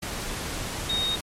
sine tone in noise, 3729 Hz, A#7, in tune, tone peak -24 dBFS, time 0.89-1.16 s, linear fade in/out 10 ms, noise pink, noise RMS -32 dBFS, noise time 0.02-1.21 s, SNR +5 dB, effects low-pass 11000 Hz 12 dB/octave + MP3 64 kbps

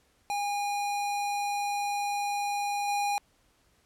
square tone with level steps, 815 Hz, G#5, 33 cents flat, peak -29 / -27 dBFS, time 0.3-3.18 s, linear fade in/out 0 ms, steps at 2.88 s, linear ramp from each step 2 ms, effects pink hiss -67 dBFS RMS until 3.85 s + low-pass 12000 Hz 12 dB/octave

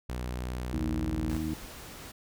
sawtooth tone with pitch glide, 61.8 to 59.32 Hz, B1 to A#1, +2 to +31 cents, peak -29 dBFS, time 0.09-1.38 s, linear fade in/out 5 ms, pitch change -71 cents, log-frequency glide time 0.81-0.87 s
harmonic tone, 78.5 Hz, D#2, 16 cents sharp, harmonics 1 / 2 / 3 / 4, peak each -36 / -38 / -36 / -33 dBFS, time 0.73-1.54 s, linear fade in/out 5 ms
pink noise, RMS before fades -45 dBFS, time 1.29-2.12 s, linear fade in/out 10 ms
effects none

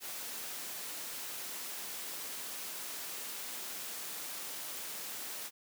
white noise, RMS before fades -42 dBFS, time 0-5.51 s, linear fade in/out 50 ms, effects high-pass 200 Hz 12 dB/octave

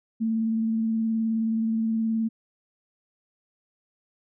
sine tone with vibrato, 223.7 Hz, A3, 29 cents sharp, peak -22 dBFS, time 0.2-2.29 s, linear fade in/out 20 ms, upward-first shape square, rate 19 Hz, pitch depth 15 cents each way, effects none

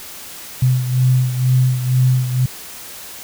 sine beating tone pair, 127.3 / 129.4 Hz, C3 / C3, -47 / -19 cents, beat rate 2.1 Hz, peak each -13 / -19 dBFS, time 0.62-2.46 s, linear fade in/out 5 ms, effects white hiss -34 dBFS RMS until 3.23 s

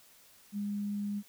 sine tone, 204.3 Hz, G#3, 28 cents flat, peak -32 dBFS, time 0.52-1.23 s, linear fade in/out 50 ms, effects white hiss -60 dBFS RMS until 1.28 s

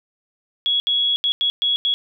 sine tone bursts at uneven times, 3346 Hz, G#7, 12 cents sharp, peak -16 dBFS, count 6, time 0.66-0.8 / 0.87-1.16 / 1.24-1.32 / 1.41-1.5 / 1.62-1.76 / 1.85-1.94 s, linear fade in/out 0 ms, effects none

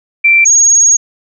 sine tone pair in turn, 2349 / 6594 Hz, D7 / G#8, 0 / -13 cents, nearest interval octave + tritone, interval 1787 cents, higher second, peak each -4 dBFS, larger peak neither, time 0.24-0.45 / 0.45-0.97 s, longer second, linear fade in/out 10 ms, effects none

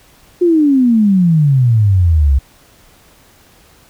sine exponential sweep, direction down, 362 to 64.8 Hz, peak -7 dBFS, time 0.41-2.39 s, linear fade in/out 10 ms, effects pink hiss -47 dBFS RMS until 3.89 s

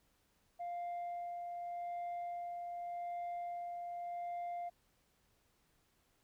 sine tone with tremolo, 699 Hz, F5, 1 cent sharp, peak -36 dBFS, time 0.59-4.7 s, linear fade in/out 20 ms, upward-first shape sine, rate 0.85 Hz, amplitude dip 35%, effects tanh soft clip ceiling -38 dBFS + pink hiss -75 dBFS RMS until 6.23 s

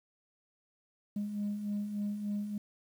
sine beating tone pair, 203.1 / 206.5 Hz, G#3 / G#3, -38 / -10 cents, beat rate 3.4 Hz, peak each -40 / -32 dBFS, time 1.16-2.58 s, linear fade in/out 5 ms, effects tanh soft clip ceiling -29 dBFS + 10-bit

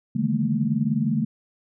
sine tone cluster, 142.6 / 153.3 / 163.5 / 209.1 / 228.5 Hz, C#3 / D#3 / E3 / G#3 / A#3, +49 / -25 / -14 / +12 / -34 cents, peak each -27 / -31 / -30 / -25 / -24 dBFS, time 0.15-1.25 s, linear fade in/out 10 ms, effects none

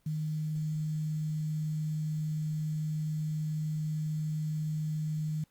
sine tone with quantisation, 154.5 Hz, D#3, 12 cents flat, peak -30 dBFS, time 0.06-5.44 s, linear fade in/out 5 ms, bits 9, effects pink hiss -71 dBFS RMS until 5.5 s + Opus 24 kbps

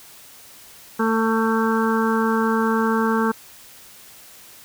harmonic tone, 223.7 Hz, A3, 29 cents sharp, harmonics 1 / 2 / 4 / 5 / 6 / 7, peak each -20 / -23 / -26 / -27 / -28 / -28 dBFS, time 0.99-3.32 s, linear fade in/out 10 ms, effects white hiss -45 dBFS RMS until 4.64 s

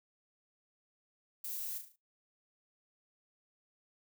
violet noise with echo, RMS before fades -41 dBFS, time 1.44-1.78 s, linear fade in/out 5 ms, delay 36 ms, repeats 5, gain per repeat -6 dB, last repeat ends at 1.96 s, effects noise-tail reverb RT60 0.2 s tail -20 dB re dry

